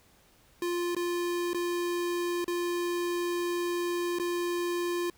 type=tone with dropouts; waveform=square; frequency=349.2 Hz; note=F4; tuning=in tune; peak=-29 dBFS; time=0.62-5.1 s; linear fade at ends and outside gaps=2 ms; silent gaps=0.949-0.965 / 1.533-1.545 / 2.444-2.479 / 4.187-4.197 s; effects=pink hiss -62 dBFS RMS until 5.17 s